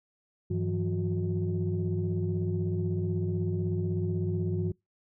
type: tone cluster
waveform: sine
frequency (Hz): 99.1 / 162.2 / 178.3 / 363.8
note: G2 / E3 / F3 / F#4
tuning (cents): +19 / -28 / +36 / -29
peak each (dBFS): -29 / -32 / -34 / -33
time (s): 0.5-4.72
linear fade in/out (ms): 10
effects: noise-tail reverb RT60 0.2 s tail -26 dB re dry + tanh soft clip ceiling -20 dBFS